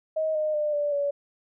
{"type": "tone with pitch steps", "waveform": "sine", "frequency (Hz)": [630, 614.5, 599.5, 584.8, 570.4], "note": ["D#5", "D#5", "D5", "D5", "C#5"], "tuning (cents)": [21, -22, 36, -7, 49], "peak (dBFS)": -23, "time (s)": [0.16, 1.11], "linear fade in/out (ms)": 10, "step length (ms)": 190, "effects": []}